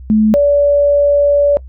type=tone pair in turn; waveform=sine; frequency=215.8 / 574.8 Hz; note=A3 / D5; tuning=-33 / -37 cents; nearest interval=octave + perfect fourth; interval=1696 cents; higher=second; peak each=-7 dBFS; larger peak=neither; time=0.1-0.34 / 0.34-1.57 s; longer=second; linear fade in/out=0 ms; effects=noise-tail reverb RT60 0.1 s tail -21 dB re dry + added 64 Hz sine -29 dBFS peak until 1.68 s